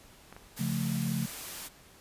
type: clicks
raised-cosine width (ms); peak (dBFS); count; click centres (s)
0.5; -31; 2; 0.326 / 0.365
type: noise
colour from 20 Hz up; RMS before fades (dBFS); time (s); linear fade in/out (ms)
white; -41; 0.56-1.69; 20
type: chord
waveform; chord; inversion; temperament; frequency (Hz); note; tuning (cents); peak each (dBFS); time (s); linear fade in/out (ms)
sine; Db augmented; none; equal; 138.59 / 174.61 / 220; Db3 / F3 / A3; 0 / 0 / 0; -33; 0.59-1.26; 10
effects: pink hiss -56 dBFS RMS until 2 s + resampled to 32000 Hz